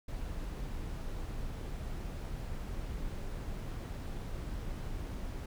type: noise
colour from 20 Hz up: brown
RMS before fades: -39 dBFS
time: 0.08-5.46 s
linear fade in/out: 5 ms
effects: none